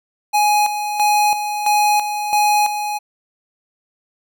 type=tone with tremolo; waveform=square; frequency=835 Hz; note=G#5; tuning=9 cents sharp; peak=-13 dBFS; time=0.33-2.99 s; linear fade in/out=20 ms; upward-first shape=square; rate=1.5 Hz; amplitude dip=60%; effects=none